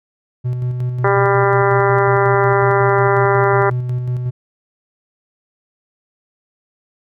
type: tone with tremolo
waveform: triangle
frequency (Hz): 124.4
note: B2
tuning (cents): +13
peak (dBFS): -14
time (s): 0.44-4.31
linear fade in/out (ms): 20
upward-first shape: square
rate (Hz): 5.5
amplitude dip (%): 35
type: harmonic tone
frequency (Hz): 198.6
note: G3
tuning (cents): +23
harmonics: 2 / 3 / 4 / 5 / 6 / 7 / 8 / 9 / 10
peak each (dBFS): -15 / -21 / -20 / -20 / -22 / -22 / -28 / -27 / -28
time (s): 1.04-3.7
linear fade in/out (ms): 5
effects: none